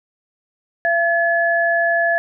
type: tone pair together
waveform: sine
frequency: 678.1 / 1711 Hz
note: E5 / A6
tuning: +49 / -49 cents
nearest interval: octave + major third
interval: 1602 cents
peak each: -17 dBFS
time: 0.85-2.18 s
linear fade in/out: 0 ms
effects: none